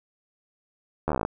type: slowing click train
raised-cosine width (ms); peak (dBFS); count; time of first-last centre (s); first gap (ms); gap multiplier
1; -11; 12; 1.08-1.25; 12; 1.05
effects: none